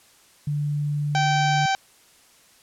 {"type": "tone", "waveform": "sine", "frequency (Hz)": 146.7, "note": "D3", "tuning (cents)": -2, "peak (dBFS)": -22, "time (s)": [0.47, 1.66], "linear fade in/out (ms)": 5}
{"type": "harmonic tone", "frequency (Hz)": 776, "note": "G5", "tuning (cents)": -18, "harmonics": [1, 2, 3, 4, 5, 6, 7, 8, 9], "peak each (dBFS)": [-21, -27, -31, -33, -35, -37, -38, -39, -40], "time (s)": [1.15, 1.75], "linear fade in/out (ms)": 0}
{"effects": ["white hiss -55 dBFS RMS until 2.62 s", "low-pass 11000 Hz 12 dB/octave"]}